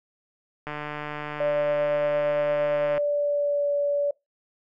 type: click train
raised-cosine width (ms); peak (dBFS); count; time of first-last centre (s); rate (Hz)
0.5; -18; 345; 0.67-2.979; 149
type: tone with pitch glide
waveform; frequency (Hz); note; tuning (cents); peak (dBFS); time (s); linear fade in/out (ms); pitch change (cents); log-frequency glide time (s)
sine; 587.3 to 574.5; D5 to D5; 0 to -38; -21; 1.4-4.11; 5; -38; 2.66-3.73
effects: noise-tail reverb RT60 0.2 s tail -23 dB re dry